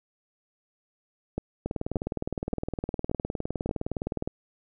two click trains, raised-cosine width 2 ms, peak -15 / -16 dBFS, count 5 / 52, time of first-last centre 1.38-3.692 / 1.66-4.275 s, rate 1.73 / 19.5 Hz, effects none

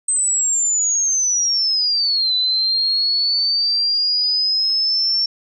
sine linear two-way sweep, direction down then up, 8260 to 3989 to 5450 Hz, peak -15 dBFS, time 0.08-5.26 s, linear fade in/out 5 ms, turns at 2.34 s, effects none

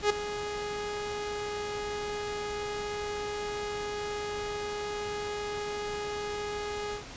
sawtooth tone with ADSR envelope, 415.3 Hz, G#4, in tune, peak -16 dBFS, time 0.02-7.04 s, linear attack 80 ms, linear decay 7 ms, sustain -13 dB, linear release 110 ms, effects pink hiss -44 dBFS RMS until 7.16 s + resampled to 16000 Hz

